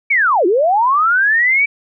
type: linear two-way sweep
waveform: sine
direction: down then up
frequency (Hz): 2319 to 329.6 to 2319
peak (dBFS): -10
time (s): 0.1-1.66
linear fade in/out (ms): 10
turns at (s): 0.46
effects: none